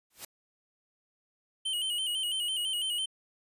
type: noise with exponential growth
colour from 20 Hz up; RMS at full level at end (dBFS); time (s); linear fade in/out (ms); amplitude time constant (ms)
white; -36; 0.1-0.25; 5; 31
type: tone with vibrato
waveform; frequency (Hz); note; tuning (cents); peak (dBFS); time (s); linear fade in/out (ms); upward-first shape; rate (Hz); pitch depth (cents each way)
square; 2998; F#7; +22; -30; 1.65-3.06; 10; square; 6; 57
effects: resampled to 32000 Hz